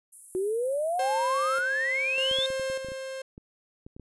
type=high-pass noise; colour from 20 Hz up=white; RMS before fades=-42 dBFS; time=0.12-1.61 s; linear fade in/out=10 ms; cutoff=9000 Hz; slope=48 dB/octave
type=exponential sweep; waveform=sine; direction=up; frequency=363.2 to 3700 Hz; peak=-25 dBFS; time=0.35-2.46 s; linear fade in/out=0 ms
type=tone with tremolo; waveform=45% pulse; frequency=530 Hz; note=C5; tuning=22 cents sharp; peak=-28 dBFS; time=0.99-3.22 s; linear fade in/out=5 ms; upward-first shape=square; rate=0.84 Hz; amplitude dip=50%
type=clicks; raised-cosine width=3 ms; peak=-31 dBFS; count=12; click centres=2.313 / 2.387 / 2.503 / 2.597 / 2.7 / 2.847 / 2.886 / 2.919 / 3.379 / 3.865 / 3.965 / 3.997 s
effects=resampled to 24000 Hz